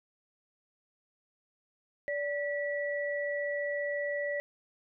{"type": "tone pair together", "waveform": "sine", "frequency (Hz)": [579, 1947.5], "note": ["D5", "B6"], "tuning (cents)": [-25, -25], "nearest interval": "octave + major sixth", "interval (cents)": 2100, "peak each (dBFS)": [-32, -35], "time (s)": [2.08, 4.4], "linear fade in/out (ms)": 0, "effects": []}